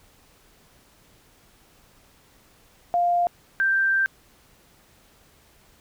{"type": "tone pair in turn", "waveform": "sine", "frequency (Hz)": [700, 1571.4], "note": ["F5", "G6"], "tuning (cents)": [4, 4], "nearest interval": "octave + major second", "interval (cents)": 1400, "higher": "second", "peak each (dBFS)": -18, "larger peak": "neither", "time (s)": [[2.94, 3.27], [3.6, 4.06]], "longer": "second", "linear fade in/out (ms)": 0, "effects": ["pink hiss -57 dBFS RMS until 5.8 s"]}